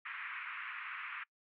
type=band-pass noise; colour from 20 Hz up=white; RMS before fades=-44 dBFS; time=0.05-1.24 s; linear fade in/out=10 ms; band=1100 to 2500 Hz; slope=48 dB/octave; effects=noise-tail reverb RT60 0.1 s tail -24 dB re dry